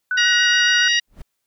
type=tone with vibrato; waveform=sine; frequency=1480 Hz; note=F#6; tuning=in tune; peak=-18 dBFS; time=0.11-0.88 s; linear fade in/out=2 ms; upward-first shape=square; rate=7.1 Hz; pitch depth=15 cents each way
type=harmonic tone; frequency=948 Hz; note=A#5; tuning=29 cents sharp; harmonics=2 / 3 / 4 / 5 / 6; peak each=-18 / -20 / -23 / -26 / -26 dBFS; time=0.17-1 s; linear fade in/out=10 ms
type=noise with exponential growth; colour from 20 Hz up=brown; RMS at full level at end=-30 dBFS; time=1.07-1.22 s; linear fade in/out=5 ms; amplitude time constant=32 ms
effects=white hiss -75 dBFS RMS until 1.46 s